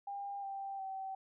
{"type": "tone with pitch steps", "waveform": "sine", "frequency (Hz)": [801, 785, 769.3], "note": ["G5", "G5", "G5"], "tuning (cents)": [37, 2, -33], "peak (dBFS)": -39, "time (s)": [0.07, 1.15], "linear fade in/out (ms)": 5, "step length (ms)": 360, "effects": []}